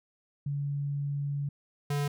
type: tone pair in turn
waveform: sine / square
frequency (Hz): 142.4 / 144.14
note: C#3 / D3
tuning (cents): +47 / -32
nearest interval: unison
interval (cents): 21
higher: second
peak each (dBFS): -29 / -28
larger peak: second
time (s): 0.46-1.49 / 1.9-2.08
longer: first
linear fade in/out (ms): 5
effects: none